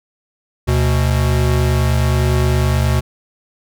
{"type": "tone pair together", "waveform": "square", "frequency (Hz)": [73.85, 123.47], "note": ["D2", "B2"], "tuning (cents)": [10, 0], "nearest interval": "major sixth", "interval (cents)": 890, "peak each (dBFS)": -16, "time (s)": [0.67, 3.01], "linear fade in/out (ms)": 20, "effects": []}